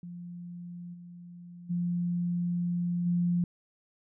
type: tone with level steps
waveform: sine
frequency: 174.7 Hz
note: F3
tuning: 1 cent sharp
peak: -39 / -44 / -27 / -24 dBFS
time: 0.03-3.44 s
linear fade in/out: 2 ms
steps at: 0.93 / 1.69 / 3.05 s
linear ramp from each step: 20 ms
effects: none